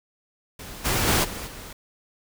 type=noise with level steps; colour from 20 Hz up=pink; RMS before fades=-39 / -23 / -20 / -34 / -40 dBFS; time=0.59-1.73 s; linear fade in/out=5 ms; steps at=0.84 / 1.06 / 1.23 / 1.46 s; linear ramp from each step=20 ms; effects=none